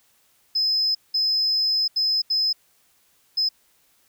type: tone bursts at uneven times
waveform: sine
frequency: 5100 Hz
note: D#8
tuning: 42 cents sharp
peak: -17 dBFS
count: 5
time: 0.55-0.95 / 1.14-1.88 / 1.96-2.22 / 2.3-2.53 / 3.37-3.49 s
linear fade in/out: 10 ms
effects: tanh soft clip ceiling -16 dBFS + white hiss -62 dBFS RMS until 4.08 s